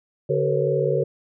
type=tone cluster; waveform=sine; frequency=143.4 / 380.5 / 443.9 / 486 / 546 Hz; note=D3 / F#4 / A4 / B4 / C#5; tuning=-41 / +48 / +15 / -28 / -26 cents; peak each=-25 dBFS; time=0.29-1.04 s; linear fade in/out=10 ms; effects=none